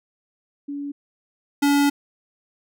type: tone pair in turn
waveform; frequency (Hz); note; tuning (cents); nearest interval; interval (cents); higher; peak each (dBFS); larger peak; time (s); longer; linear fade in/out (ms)
sine / square; 285 / 285; C#4 / C#4; +48 / +48; unison; 0; neither; -27 / -16; second; 0.68-0.92 / 1.62-1.9; second; 10
effects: none